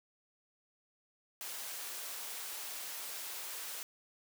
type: high-pass noise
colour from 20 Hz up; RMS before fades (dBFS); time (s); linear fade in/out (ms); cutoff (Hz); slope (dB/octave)
white; -43; 1.41-3.83; 0; 460; 12
effects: none